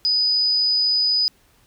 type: tone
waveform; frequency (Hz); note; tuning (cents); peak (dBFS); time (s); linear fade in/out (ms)
sine; 4978; D#8; 0; -16; 0.05-1.28; 0
effects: pink hiss -58 dBFS RMS until 1.66 s